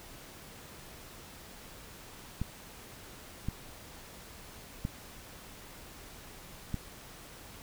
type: clicks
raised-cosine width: 5 ms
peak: -20 dBFS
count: 4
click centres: 2.416 / 3.486 / 4.851 / 6.743 s
effects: pink hiss -50 dBFS RMS until 7.62 s